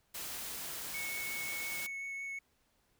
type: noise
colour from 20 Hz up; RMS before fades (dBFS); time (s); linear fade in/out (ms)
white; -42; 0.14-1.87; 10
type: tone with vibrato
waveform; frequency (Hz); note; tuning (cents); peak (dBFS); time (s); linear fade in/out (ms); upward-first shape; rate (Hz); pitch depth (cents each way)
triangle; 2208; C#7; -7; -37; 0.94-2.39; 5; triangle; 5.6; 10
effects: pink hiss -74 dBFS RMS until 2.99 s